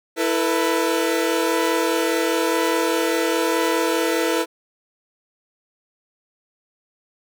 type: chord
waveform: sawtooth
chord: E suspended fourth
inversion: none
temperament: equal with one note detuned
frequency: 329.6 / 449 / 493.9 Hz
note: E4 / A4 / B4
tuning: 0 / +35 / 0 cents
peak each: -18 / -20 / -19 dBFS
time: 0.16-4.46 s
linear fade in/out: 50 ms
effects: none